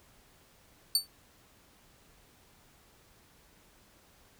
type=tone with exponential decay; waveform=sawtooth; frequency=4500 Hz; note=C#8; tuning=25 cents sharp; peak=-17 dBFS; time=0.95-1.07 s; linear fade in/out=2 ms; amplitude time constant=25 ms; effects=pink hiss -62 dBFS RMS until 4.39 s